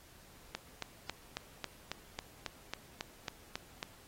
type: click train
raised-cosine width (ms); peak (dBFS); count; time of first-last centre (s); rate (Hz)
0.2; -19; 13; 0.55-3.829; 3.66
effects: pink hiss -59 dBFS RMS until 4.07 s + AAC 48 kbps